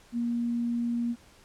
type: tone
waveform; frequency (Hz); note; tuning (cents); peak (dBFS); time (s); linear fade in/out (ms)
sine; 236.6; A#3; +26; -26; 0.12-1.16; 50
effects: pink hiss -57 dBFS RMS until 1.44 s + low-pass 10000 Hz 12 dB/octave